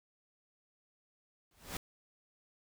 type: noise with exponential growth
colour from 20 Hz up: pink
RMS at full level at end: -36 dBFS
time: 1.51-1.77 s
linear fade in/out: 2 ms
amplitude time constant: 56 ms
effects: none